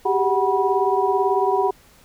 sine tone cluster, 383.9 / 402 / 746 / 973 Hz, G4 / G4 / F#5 / B5, -36 / +44 / +14 / -26 cents, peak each -22 dBFS, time 0.05-1.71 s, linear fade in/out 10 ms, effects pink hiss -52 dBFS RMS until 2.04 s

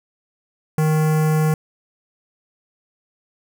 square tone with notch filter, 155.56 Hz, D#3, in tune, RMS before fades -17 dBFS, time 0.78-1.54 s, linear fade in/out 2 ms, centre 3700 Hz, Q 0.67, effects none

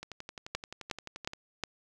two click trains, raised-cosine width 0.2 ms, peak -24 / -15 dBFS, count 16 / 4, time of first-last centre 0.03-1.334 / 0.55-1.637 s, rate 11.5 / 2.76 Hz, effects none

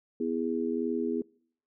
sine chord, E major, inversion second, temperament just, 247.2 / 329.6 / 412 Hz, B3 / E4 / G#4, +2 / 0 / -14 cents, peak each -31 / -33 / -32 dBFS, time 0.2-1.22 s, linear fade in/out 5 ms, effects noise-tail reverb RT60 0.6 s tail -25 dB re dry

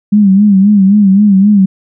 sine tone with vibrato, 200 Hz, G3, 35 cents sharp, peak -3 dBFS, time 0.12-1.66 s, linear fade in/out 10 ms, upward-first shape sine, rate 3.8 Hz, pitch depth 93 cents each way, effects none

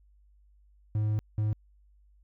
triangle tone bursts at uneven times, 106.8 Hz, G#2, 49 cents sharp, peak -23 dBFS, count 2, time 0.95-1.19 / 1.38-1.53 s, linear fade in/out 0 ms, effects added 50 Hz sine -58 dBFS peak until 2.23 s

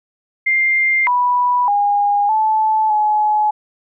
sine tone with pitch steps, 2103 / 983 / 816 / 870 / 848 Hz, C7 / B5 / G#5 / A5 / G#5, +8 / -8 / -31 / -20 / +36 cents, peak -12 dBFS, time 0.46-3.51 s, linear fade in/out 10 ms, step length 610 ms, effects none

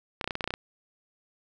clicks, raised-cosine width 0.3 ms, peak -14 dBFS, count 10, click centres 0.212 / 0.243 / 0.276 / 0.308 / 0.354 / 0.408 / 0.442 / 0.476 / 0.506 / 0.539 s, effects none

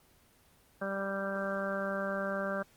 harmonic tone, 196 Hz, G3, in tune, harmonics 1 / 2 / 3 / 4 / 5 / 6 / 7 / 8, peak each -38 / -43 / -35 / -48 / -49 / -42 / -42 / -39 dBFS, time 0.81-2.63 s, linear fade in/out 10 ms, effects pink hiss -64 dBFS RMS until 2.76 s + Opus 24 kbps

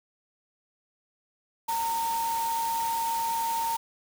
sine tone in noise, 917 Hz, A#5, 29 cents flat, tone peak -26 dBFS, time 1.68-3.77 s, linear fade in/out 10 ms, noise white, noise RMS -37 dBFS, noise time 1.68-3.77 s, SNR +8 dB, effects none

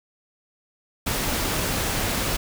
pink noise, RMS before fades -25 dBFS, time 1.06-2.37 s, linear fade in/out 10 ms, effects none

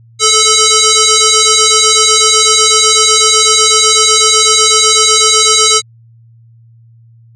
sine tone with frequency modulation, 1309 Hz, E6, 13 cents flat, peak -5 dBFS, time 0.19-5.82 s, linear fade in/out 50 ms, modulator 870 Hz, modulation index 7.8, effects added 115 Hz sine -39 dBFS peak until 7.35 s

